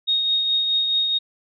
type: tone with tremolo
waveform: sine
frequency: 3729 Hz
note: A#7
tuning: in tune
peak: -16 dBFS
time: 0.07-1.19 s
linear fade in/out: 20 ms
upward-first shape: triangle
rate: 4.7 Hz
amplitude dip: 40%
effects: none